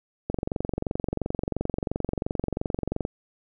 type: click train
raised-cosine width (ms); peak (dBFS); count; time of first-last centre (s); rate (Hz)
2; -13; 64; 0.3-3.051; 22.9
effects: none